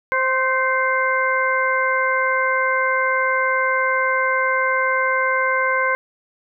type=harmonic tone with a mistuned harmonic; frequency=523.3 Hz; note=C5; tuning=in tune; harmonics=1 / 2 / 3 / 4; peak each=-23 / -21 / -21 / -23 dBFS; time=0.12-5.95 s; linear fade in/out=0 ms; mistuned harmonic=3; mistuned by=-27 cents; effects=none